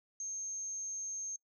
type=tone; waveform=sine; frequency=6400 Hz; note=G8; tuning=35 cents sharp; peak=-37 dBFS; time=0.2-1.36 s; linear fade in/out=2 ms; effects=noise-tail reverb RT60 0.1 s tail -25 dB re dry